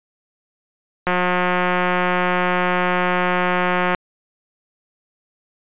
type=click train; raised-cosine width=0.5 ms; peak=-4 dBFS; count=519; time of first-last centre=1.07-3.948 s; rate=180 Hz; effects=resampled to 8000 Hz